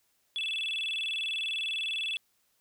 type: tone with vibrato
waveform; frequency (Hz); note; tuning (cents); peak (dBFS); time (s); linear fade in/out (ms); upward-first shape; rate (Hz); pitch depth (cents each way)
sine; 3000; F#7; +23; -28; 0.36-2.17; 0; square; 20; 220
effects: tanh soft clip ceiling -28 dBFS + white hiss -72 dBFS RMS until 2.6 s